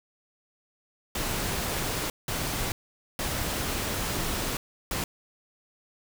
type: noise bursts at uneven times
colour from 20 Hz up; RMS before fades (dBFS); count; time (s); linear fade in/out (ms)
pink; -30; 4; 1.15-2.1 / 2.28-2.72 / 3.19-4.57 / 4.91-5.04; 2
effects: none